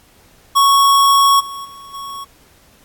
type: tone with level steps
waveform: square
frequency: 1108.7 Hz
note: C#6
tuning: in tune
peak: -9 / -27 / -35 / -27 dBFS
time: 0.55-2.25 s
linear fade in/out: 20 ms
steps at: 1.39 / 1.64 / 1.93 s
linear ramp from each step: 20 ms
effects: pink hiss -50 dBFS RMS until 2.84 s + AAC 64 kbps